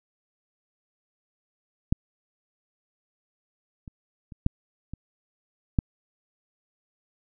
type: clicks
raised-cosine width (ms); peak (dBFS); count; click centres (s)
5; -8 / -28 / -29 / -8 / -23 / -8; 6; 1.925 / 3.878 / 4.322 / 4.464 / 4.936 / 5.788
effects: none